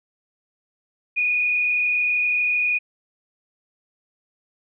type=tone with frequency modulation; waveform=sine; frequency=2462 Hz; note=D#7; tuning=19 cents flat; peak=-18 dBFS; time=1.16-2.79 s; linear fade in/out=20 ms; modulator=32.7 Hz; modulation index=1; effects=none